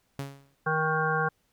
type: tone with exponential decay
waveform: sawtooth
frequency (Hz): 138.59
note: C#3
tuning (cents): 0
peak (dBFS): -26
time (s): 0.19-0.55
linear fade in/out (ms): 0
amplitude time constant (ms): 78
type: harmonic tone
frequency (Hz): 157.3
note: D#3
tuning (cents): +19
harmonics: 1 / 3 / 5 / 7 / 9 / 10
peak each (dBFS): -31 / -31 / -31 / -31 / -31 / -31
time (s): 0.66-1.29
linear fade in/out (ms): 10
effects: pink hiss -71 dBFS RMS until 1.52 s